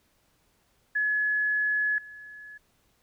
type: tone with level steps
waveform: sine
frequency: 1700 Hz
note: G#6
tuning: 40 cents sharp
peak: -23 / -42 dBFS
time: 0.95-2.58 s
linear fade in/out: 10 ms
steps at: 1.98 s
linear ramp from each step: 2 ms
effects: pink hiss -68 dBFS RMS until 3.02 s